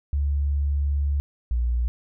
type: tone pair in turn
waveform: sine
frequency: 71.3 / 59.78 Hz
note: C#2 / A#1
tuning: +49 / +44 cents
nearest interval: minor third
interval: 305 cents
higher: first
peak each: -20 dBFS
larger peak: neither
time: 0.13-1.2 / 1.51-1.88 s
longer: first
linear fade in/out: 0 ms
effects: none